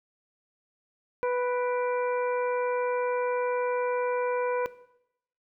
harmonic tone with a mistuned harmonic, 493.9 Hz, B4, in tune, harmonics 1 / 2 / 3 / 4 / 5, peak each -25 / -32 / -38 / -47 / -42 dBFS, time 1.23-4.66 s, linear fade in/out 0 ms, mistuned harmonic 5, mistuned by -78 cents, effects noise-tail reverb RT60 0.8 s tail -17 dB re dry

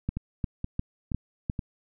two click trains, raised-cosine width 5 ms, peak -15 / -18 dBFS, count 5 / 4, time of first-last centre 0.09-1.498 / 0.17-1.592 s, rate 2.84 / 2.11 Hz, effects none

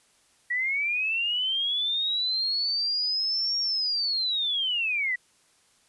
sine linear two-way sweep, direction up then down, 1919 to 5588 to 1919 Hz, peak -24 dBFS, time 0.5-5.16 s, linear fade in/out 10 ms, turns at 3.59 s, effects white hiss -63 dBFS RMS until 5.88 s + resampled to 24000 Hz

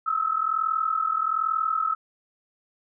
sine tone pair together, 1277.3 / 1318.5 Hz, D#6 / E6, +45 / 0 cents, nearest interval minor second, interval 55 cents, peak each -25 / -25 dBFS, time 0.06-1.95 s, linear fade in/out 10 ms, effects none

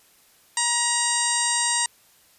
harmonic tone, 950 Hz, A#5, 33 cents sharp, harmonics 1 / 2 / 3 / 4 / 5 / 6 / 7 / 8 / 9, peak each -28 / -29 / -33 / -32 / -31 / -32 / -33 / -28 / -25 dBFS, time 0.57-1.86 s, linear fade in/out 2 ms, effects white hiss -57 dBFS RMS until 2.38 s + resampled to 32000 Hz

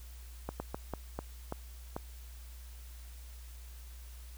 slowing click train, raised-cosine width 1 ms, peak -22 dBFS, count 7, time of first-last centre 0.49-1.965 s, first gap 110 ms, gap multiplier 1.32, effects added 60 Hz sine -46 dBFS peak until 4.37 s + white hiss -58 dBFS RMS until 4.37 s

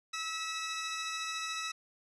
15% pulse tone pair together, 1300 / 1943.1 Hz, E6 / B6, -24 / -29 cents, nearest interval perfect fifth, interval 695 cents, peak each -30 / -35 dBFS, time 0.13-1.72 s, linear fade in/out 10 ms, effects resampled to 22050 Hz

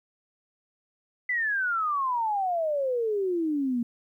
sine exponential sweep, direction down, 2021 to 231.5 Hz, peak -24 dBFS, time 1.29-3.83 s, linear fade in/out 5 ms, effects 11-bit

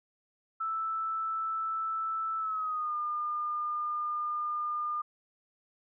sine tone with pitch glide, 1318.5 to 1209.1 Hz, E6 to D#6, 0 to -50 cents, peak -30 dBFS, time 0.6-5.02 s, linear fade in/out 10 ms, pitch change -150 cents, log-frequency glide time 2.38-2.95 s, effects none

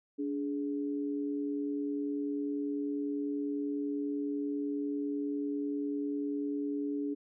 sine tone pair together, 288 / 418.1 Hz, D4 / G#4, -34 / +12 cents, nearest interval tritone, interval 646 cents, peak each -32 / -39 dBFS, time 0.18-7.15 s, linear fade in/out 20 ms, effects none

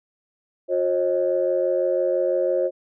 sine tone cluster, 362.4 / 538 / 624 Hz, F#4 / C5 / D#5, -36 / +48 / +5 cents, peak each -24 / -20 / -26 dBFS, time 0.68-2.71 s, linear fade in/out 50 ms, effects tanh soft clip ceiling -10 dBFS

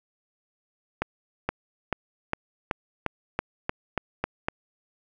accelerating click train, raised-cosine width 0.5 ms, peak -10 dBFS, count 11, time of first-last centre 1.02-4.485 s, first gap 470 ms, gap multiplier 0.93, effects none

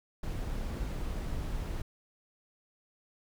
brown noise, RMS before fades -35 dBFS, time 0.23-1.82 s, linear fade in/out 5 ms, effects none

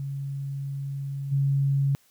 sine tone with level steps, 138.59 Hz, C#3, in tune, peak -29 / -20 dBFS, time 0-1.95 s, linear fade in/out 0 ms, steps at 1.31 s, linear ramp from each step 20 ms, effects white hiss -62 dBFS RMS until 2.1 s

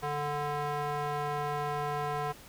square tone with band-pass filter, 146.83 Hz, D3, in tune, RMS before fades -33 dBFS, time 0.02-2.33 s, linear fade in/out 20 ms, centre 910 Hz, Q 1.4, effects pink hiss -52 dBFS RMS until 2.48 s

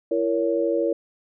sine chord, A# diminished, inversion second, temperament just, 335.6 / 466.2 / 559.4 Hz, E4 / A#4 / C#5, +31 / 0 / +16 cents, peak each -24 dBFS, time 0.11-0.93 s, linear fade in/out 5 ms, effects none

